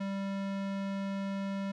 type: tone with low-pass filter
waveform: square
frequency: 196.2 Hz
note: G3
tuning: 2 cents sharp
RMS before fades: -35 dBFS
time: 0-1.72 s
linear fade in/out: 10 ms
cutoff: 4200 Hz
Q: 0.52
effects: none